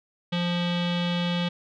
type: tone with low-pass filter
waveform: square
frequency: 174.61 Hz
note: F3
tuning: in tune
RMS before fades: -26 dBFS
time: 0.32-1.49 s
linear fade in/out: 10 ms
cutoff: 3400 Hz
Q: 5.1
effects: none